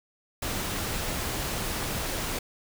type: noise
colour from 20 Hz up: pink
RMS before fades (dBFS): -31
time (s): 0.42-2.39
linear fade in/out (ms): 5
effects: none